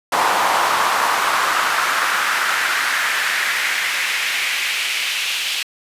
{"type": "noise with high-pass filter sweep", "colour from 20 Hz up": "brown", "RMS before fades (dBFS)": -19, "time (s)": [0.12, 5.63], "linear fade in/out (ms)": 5, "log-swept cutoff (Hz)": [890, 2900], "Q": 2.4, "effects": ["resampled to 32000 Hz"]}